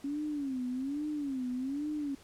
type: tone with vibrato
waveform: sine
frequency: 274.6 Hz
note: C#4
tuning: 16 cents flat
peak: -32 dBFS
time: 0.04-2.15 s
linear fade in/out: 5 ms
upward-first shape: sine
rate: 1.2 Hz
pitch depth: 170 cents each way
effects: pink hiss -58 dBFS RMS until 2.23 s + low-pass 11000 Hz 12 dB/octave